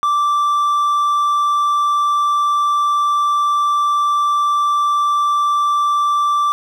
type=tone; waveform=triangle; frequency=1171 Hz; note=D6; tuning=5 cents flat; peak=-11 dBFS; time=0.03-6.52 s; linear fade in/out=0 ms; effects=none